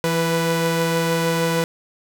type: tone pair together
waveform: sawtooth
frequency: 166.78 / 493.9 Hz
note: E3 / B4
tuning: +21 / 0 cents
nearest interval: octave + perfect fifth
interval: 1879 cents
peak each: -17 dBFS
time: 0.04-1.64 s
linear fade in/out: 0 ms
effects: none